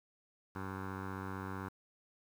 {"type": "tone with low-pass filter", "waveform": "15% pulse", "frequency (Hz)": 95.5, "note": "G2", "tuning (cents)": -45, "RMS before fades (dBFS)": -42, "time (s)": [0.55, 1.69], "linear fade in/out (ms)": 10, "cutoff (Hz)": 1300, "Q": 6.6, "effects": ["10-bit"]}